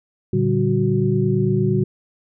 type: tone cluster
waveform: sine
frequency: 115.5 / 144.3 / 193.6 / 368.7 Hz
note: A#2 / D3 / G3 / F#4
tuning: -16 / -30 / -21 / -6 cents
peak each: -21 dBFS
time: 0.33-1.84 s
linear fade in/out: 5 ms
effects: none